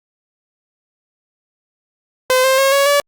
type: tone with pitch steps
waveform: sawtooth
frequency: 513 / 527.4 / 542.3 / 557.5 / 573.2 Hz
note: C5 / C5 / C#5 / C#5 / D5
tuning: -34 / +14 / -38 / +10 / -42 cents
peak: -7 dBFS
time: 2.3-3 s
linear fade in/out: 0 ms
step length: 140 ms
effects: Opus 48 kbps